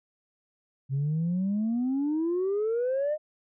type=exponential sweep; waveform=sine; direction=up; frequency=132 to 622.3 Hz; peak=-23 dBFS; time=0.89-3.18 s; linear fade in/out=50 ms; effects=tanh soft clip ceiling -22 dBFS